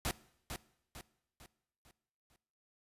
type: noise with echo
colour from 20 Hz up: pink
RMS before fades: -35 dBFS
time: 0.05-0.11 s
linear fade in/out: 0 ms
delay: 450 ms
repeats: 5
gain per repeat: -7 dB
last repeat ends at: 2.36 s
effects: noise-tail reverb RT60 0.8 s tail -20 dB re dry + resampled to 32000 Hz